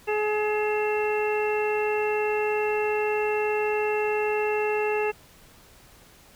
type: harmonic tone with a mistuned harmonic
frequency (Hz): 423.3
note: G#4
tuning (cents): +33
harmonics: 1 / 2 / 3 / 4 / 5 / 6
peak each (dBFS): -24 / -30 / -38 / -36 / -37 / -32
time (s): 0.07-5.12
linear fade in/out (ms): 20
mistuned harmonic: 6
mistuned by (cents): +100
effects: pink hiss -53 dBFS RMS until 6.35 s